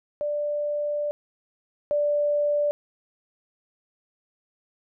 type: tone pair in turn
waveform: sine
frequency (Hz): 589 / 586.5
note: D5 / D5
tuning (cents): +5 / -2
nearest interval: unison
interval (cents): 7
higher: first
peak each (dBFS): -24 / -20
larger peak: second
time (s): 0.21-1.11 / 1.91-2.71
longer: first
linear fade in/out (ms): 0
effects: none